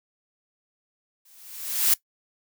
blue noise with exponential growth, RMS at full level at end -17 dBFS, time 1.25-1.94 s, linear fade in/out 5 ms, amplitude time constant 150 ms, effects noise-tail reverb RT60 0.1 s tail -20 dB re dry

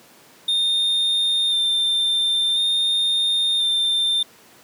triangle tone with vibrato, 3617 Hz, A7, 47 cents sharp, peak -16 dBFS, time 0.48-4.23 s, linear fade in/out 5 ms, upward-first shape square, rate 0.48 Hz, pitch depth 15 cents each way, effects pink hiss -49 dBFS RMS until 4.63 s + high-pass 200 Hz 12 dB/octave

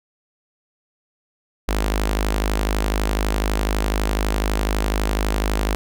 sawtooth tone with notch filter, 52 Hz, G#1, 3 cents sharp, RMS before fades -21 dBFS, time 1.68-5.75 s, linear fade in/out 0 ms, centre 110 Hz, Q 0.55, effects none

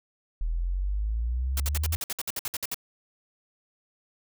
sine exponential sweep, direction up, 38.89 to 81.5 Hz, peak -25 dBFS, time 0.41-1.96 s, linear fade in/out 0 ms
white noise bursts, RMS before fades -31 dBFS, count 14, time 1.57-2.744 s, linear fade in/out 2 ms, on 30 ms, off 58 ms
effects none

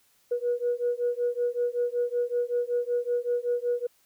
sine beating tone pair, 481.4 / 486.7 Hz, B4 / B4, -44 / -25 cents, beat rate 5.3 Hz, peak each -27 dBFS, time 0.31-3.87 s, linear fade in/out 10 ms, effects tanh soft clip ceiling -18 dBFS + white hiss -65 dBFS RMS until 4.05 s

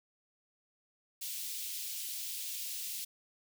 white high-pass noise, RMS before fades -40 dBFS, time 1.21-3.05 s, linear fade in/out 10 ms, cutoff 2700 Hz, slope 24 dB/octave, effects none

